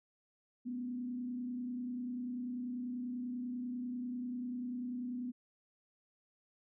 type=tone with frequency modulation; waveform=sine; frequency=246.9 Hz; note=B3; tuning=in tune; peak=-37 dBFS; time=0.65-5.32 s; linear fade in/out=20 ms; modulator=30.2 Hz; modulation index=0.43; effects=none